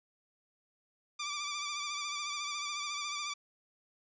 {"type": "tone with vibrato", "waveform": "10% pulse", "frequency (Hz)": 1174.7, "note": "D6", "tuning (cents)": 0, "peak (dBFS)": -27, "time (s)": [1.19, 3.34], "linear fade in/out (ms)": 10, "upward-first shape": "sine", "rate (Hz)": 14, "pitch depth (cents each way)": 43, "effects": ["resampled to 16000 Hz"]}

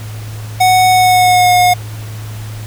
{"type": "tone with pitch glide", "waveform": "square", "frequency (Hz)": [740, 721], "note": ["F#5", "F#5"], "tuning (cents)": [0, -45], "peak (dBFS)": -7, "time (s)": [0.6, 1.74], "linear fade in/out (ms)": 10, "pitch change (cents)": -45, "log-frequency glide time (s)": [0.89, 1.52], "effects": ["added 108 Hz sine -23 dBFS peak until 2.66 s", "pink hiss -34 dBFS RMS until 2.66 s"]}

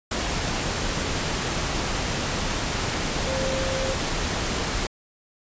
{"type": "tone in noise", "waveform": "sine", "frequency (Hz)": 530, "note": "C5", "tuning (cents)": 22, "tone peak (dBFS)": -27, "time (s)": [3.27, 3.94], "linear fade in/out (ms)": 5, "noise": "pink", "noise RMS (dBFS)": -26, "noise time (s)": [0.11, 4.87], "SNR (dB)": -4, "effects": ["resampled to 16000 Hz"]}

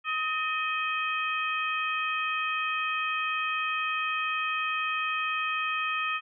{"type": "harmonic tone with a mistuned harmonic", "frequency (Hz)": 631, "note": "D#5", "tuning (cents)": 24, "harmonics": [2, 3, 4, 5], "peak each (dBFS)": [-30, -35, -31, -38], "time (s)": [0.04, 6.21], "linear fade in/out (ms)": 50, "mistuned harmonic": 3, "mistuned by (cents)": -58, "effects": []}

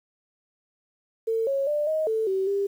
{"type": "tone with pitch steps", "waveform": "sine", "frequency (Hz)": [450.2, 549, 593, 627, 442.2, 382.9, 398.6], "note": ["A4", "C#5", "D5", "D#5", "A4", "G4", "G4"], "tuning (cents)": [40, -17, 17, 13, 9, -41, 29], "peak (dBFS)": -22, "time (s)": [1.27, 2.67], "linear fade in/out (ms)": 10, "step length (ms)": 200, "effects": ["9-bit"]}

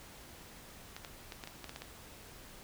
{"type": "clicks", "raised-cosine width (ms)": 0.2, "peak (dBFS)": -26, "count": 9, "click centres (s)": [0.965, 1.048, 1.322, 1.438, 1.474, 1.643, 1.694, 1.761, 1.82], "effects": ["pink hiss -53 dBFS RMS until 2.63 s"]}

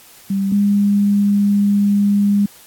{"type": "tone pair in turn", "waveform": "sine", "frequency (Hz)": [196, 202.8], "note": ["G3", "G#3"], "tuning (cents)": [0, -41], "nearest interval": "minor second", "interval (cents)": 59, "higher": "second", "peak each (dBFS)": [-15, -11], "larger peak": "second", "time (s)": [[0.3, 0.52], [0.52, 2.46]], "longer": "second", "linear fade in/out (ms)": 5, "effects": ["white hiss -44 dBFS RMS until 2.66 s", "AAC 64 kbps"]}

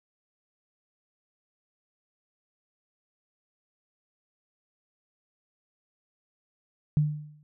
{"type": "tone with exponential decay", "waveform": "sine", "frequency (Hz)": 150, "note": "D3", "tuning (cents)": 37, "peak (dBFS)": -17, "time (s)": [6.97, 7.43], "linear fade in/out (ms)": 0, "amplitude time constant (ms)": 100, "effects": []}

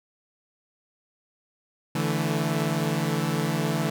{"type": "chord", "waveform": "sawtooth", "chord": "D suspended second", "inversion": "none", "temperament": "equal with one note detuned", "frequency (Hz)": [145.4, 164.81, 220], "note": ["D3", "E3", "A3"], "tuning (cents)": [-17, 0, 0], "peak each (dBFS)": [-24, -23, -26], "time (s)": [1.95, 3.9], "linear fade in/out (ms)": 5, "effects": []}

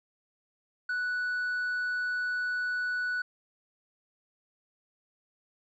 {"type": "tone with tanh clipping", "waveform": "triangle", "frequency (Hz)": 1480, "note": "F#6", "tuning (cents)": 0, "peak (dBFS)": -29, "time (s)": [0.89, 3.22], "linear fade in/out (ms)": 5, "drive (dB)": 7, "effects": []}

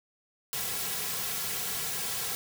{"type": "noise with comb filter", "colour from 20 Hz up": "white", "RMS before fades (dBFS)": -33, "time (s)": [0.53, 2.35], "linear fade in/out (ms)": 0, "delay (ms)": 3.3, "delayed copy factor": -0.8, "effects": []}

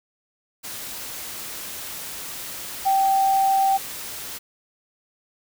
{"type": "tone in noise", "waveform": "sine", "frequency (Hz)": 778, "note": "G5", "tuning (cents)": -13, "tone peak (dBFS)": -16, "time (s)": [2.85, 3.78], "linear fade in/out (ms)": 20, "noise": "white", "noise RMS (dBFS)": -34, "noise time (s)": [0.63, 4.39], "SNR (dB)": 15, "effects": []}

